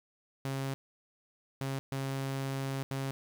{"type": "tone bursts at uneven times", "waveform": "sawtooth", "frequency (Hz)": 135.5, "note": "C#3", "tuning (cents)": -39, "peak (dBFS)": -29, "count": 4, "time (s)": [[0.45, 0.74], [1.61, 1.79], [1.92, 2.83], [2.91, 3.11]], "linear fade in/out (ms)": 0, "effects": ["10-bit"]}